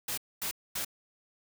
white noise bursts, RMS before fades -34 dBFS, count 3, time 0.08-0.848 s, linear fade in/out 5 ms, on 96 ms, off 240 ms, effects none

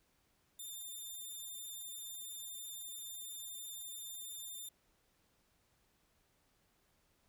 5% pulse tone, 3597 Hz, A7, 37 cents sharp, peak -37 dBFS, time 0.59-4.69 s, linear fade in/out 5 ms, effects pink hiss -75 dBFS RMS until 7.28 s

